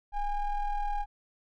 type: ring-modulated tone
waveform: triangle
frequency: 400.3 Hz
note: G4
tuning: 36 cents sharp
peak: -23 dBFS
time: 0.12-1.06 s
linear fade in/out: 50 ms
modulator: 420 Hz
effects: none